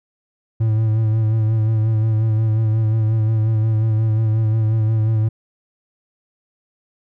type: tone with vibrato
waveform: triangle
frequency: 110 Hz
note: A2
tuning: in tune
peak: -12 dBFS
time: 0.6-5.29 s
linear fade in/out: 10 ms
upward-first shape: sine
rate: 5.6 Hz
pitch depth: 34 cents each way
effects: none